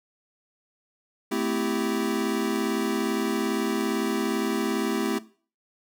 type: chord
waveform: square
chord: A minor seventh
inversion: none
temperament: equal with one note detuned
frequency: 220 / 257.6 / 329.6 / 392 Hz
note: A3 / C4 / E4 / G4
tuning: 0 / -27 / 0 / 0 cents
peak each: -31 dBFS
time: 1.31-5.19 s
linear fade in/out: 10 ms
effects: noise-tail reverb RT60 0.4 s tail -17 dB re dry